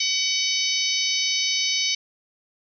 harmonic tone, 754 Hz, F#5, 32 cents sharp, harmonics 3 / 4 / 5 / 6 / 7 / 8, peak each -28 / -28 / -28 / -28 / -28 / -28 dBFS, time 0-1.95 s, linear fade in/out 5 ms, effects none

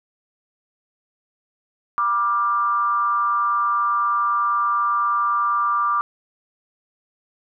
sine tone with frequency modulation, 1182 Hz, D6, 11 cents sharp, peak -17 dBFS, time 1.98-6.01 s, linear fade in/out 0 ms, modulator 213 Hz, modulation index 0.52, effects none

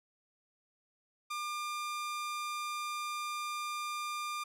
sawtooth tone, 1200 Hz, D6, 37 cents sharp, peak -32 dBFS, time 1.3-4.44 s, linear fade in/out 10 ms, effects low-pass 12000 Hz 12 dB/octave

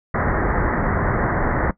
pink low-pass noise, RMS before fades -20 dBFS, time 0.14-1.71 s, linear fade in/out 5 ms, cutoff 2000 Hz, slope 96 dB/octave, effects noise-tail reverb RT60 0.1 s tail -18 dB re dry

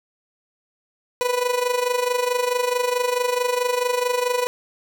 30% pulse tone with amplitude modulation, 493.9 Hz, B4, in tune, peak -14 dBFS, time 1.21-4.47 s, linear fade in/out 0 ms, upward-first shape sine, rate 24.6 Hz, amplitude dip 70%, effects none

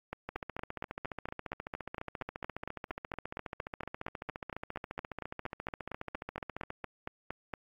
two click trains, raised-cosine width 0.5 ms, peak -22 / -23 dBFS, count 33 / 94, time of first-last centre 0.13-7.537 / 0.29-6.704 s, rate 4.32 / 14.5 Hz, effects AAC 48 kbps

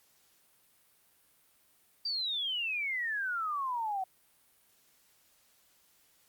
sine exponential sweep, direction down, 4737 to 740 Hz, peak -31 dBFS, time 2.05-4.04 s, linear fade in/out 5 ms, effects white hiss -67 dBFS RMS until 6.28 s + Opus 48 kbps

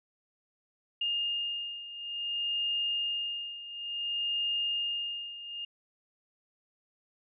sine beating tone pair, 2827 / 2827.57 Hz, F7 / F7, +20 / +21 cents, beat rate 0.57 Hz, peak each -32 / -36 dBFS, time 1.01-5.65 s, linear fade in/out 5 ms, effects none

